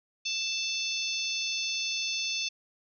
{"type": "harmonic tone", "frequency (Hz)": 882, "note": "A5", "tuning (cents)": 4, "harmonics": [3, 4, 5, 6, 7], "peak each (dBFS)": [-34, -35, -36, -37, -37], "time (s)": [0.25, 2.49], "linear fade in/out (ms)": 10, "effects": []}